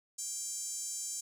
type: tone with high-pass filter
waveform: 5% pulse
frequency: 789 Hz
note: G5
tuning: 11 cents sharp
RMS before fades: -39 dBFS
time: 0.18-1.21 s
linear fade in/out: 10 ms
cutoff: 7000 Hz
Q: 3.8
effects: none